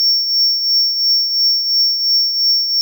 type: tone with tremolo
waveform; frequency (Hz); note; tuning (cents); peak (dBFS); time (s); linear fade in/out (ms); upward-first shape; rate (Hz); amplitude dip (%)
triangle; 5470; F8; -37; -8; 0-2.81; 0; triangle; 2.9; 60
effects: none